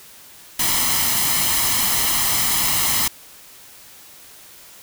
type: noise with comb filter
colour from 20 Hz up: white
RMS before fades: -19 dBFS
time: 0.59-3.08 s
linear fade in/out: 5 ms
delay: 0.98 ms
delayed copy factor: +0.6
effects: white hiss -44 dBFS RMS until 4.82 s